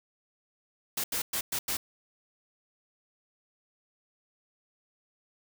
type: noise bursts at uneven times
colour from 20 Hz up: white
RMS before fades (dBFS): -31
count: 5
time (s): 0.97-1.04 / 1.12-1.22 / 1.33-1.41 / 1.52-1.59 / 1.68-1.77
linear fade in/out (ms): 5
effects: none